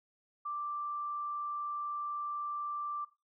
sine tone, 1176 Hz, D6, 2 cents sharp, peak -35 dBFS, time 0.45-3.05 s, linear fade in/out 10 ms, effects noise-tail reverb RT60 0.3 s tail -18 dB re dry

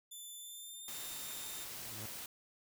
10% pulse tone with pitch glide, 3520 to 3650 Hz, A7 to A#7, 0 to -37 cents, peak -40 dBFS, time 0.11-1.65 s, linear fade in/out 10 ms, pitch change +63 cents, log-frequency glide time 0.37-1.02 s
white noise, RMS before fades -46 dBFS, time 0.88-2.26 s, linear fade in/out 2 ms
sawtooth tone with exponential growth, 110 Hz, A2, in tune, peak -40 dBFS, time 1.55-2.06 s, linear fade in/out 5 ms, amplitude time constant 110 ms
effects none

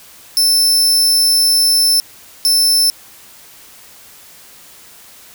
sawtooth tone bursts at uneven times, 5300 Hz, E8, 9 cents sharp, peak -7 dBFS, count 2, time 0.37-2 / 2.45-2.9 s, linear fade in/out 0 ms, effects white hiss -41 dBFS RMS until 5.34 s

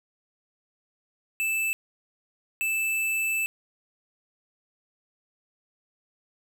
square tone bursts at uneven times, 2637 Hz, E7, in tune, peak -25 dBFS, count 2, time 1.4-1.73 / 2.61-3.46 s, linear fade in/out 0 ms, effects none

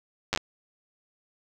slowing click train, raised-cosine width 0.2 ms, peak -9 dBFS, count 5, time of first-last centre 0.33-0.375 s, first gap 9 ms, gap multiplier 1.15, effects none

